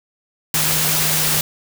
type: tone in noise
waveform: sine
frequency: 155.56 Hz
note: D#3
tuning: in tune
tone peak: -26 dBFS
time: 0.54-1.41 s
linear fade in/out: 2 ms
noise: white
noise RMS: -18 dBFS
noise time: 0.54-1.41 s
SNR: -11 dB
effects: none